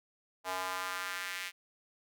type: tone with high-pass filter sweep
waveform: square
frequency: 92.7 Hz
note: F#2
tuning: 4 cents sharp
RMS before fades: -38 dBFS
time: 0.44-1.52 s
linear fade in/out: 50 ms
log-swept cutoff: 790 to 2200 Hz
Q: 1.9
effects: none